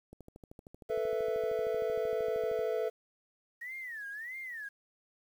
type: click train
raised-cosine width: 2 ms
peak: -36 dBFS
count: 33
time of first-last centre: 0.13-2.592 s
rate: 13 Hz
type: chord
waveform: triangle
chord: A suspended second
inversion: none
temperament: equal with one note detuned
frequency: 440 / 493.9 / 661.5 Hz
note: A4 / B4 / E5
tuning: 0 / 0 / +6 cents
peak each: -31 / -33 / -34 dBFS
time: 0.89-2.9 s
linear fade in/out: 20 ms
type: tone with vibrato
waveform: sine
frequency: 1853 Hz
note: A#6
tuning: 11 cents flat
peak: -39 dBFS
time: 3.61-4.69 s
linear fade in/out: 10 ms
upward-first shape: sine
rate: 1.6 Hz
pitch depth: 230 cents each way
effects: 10-bit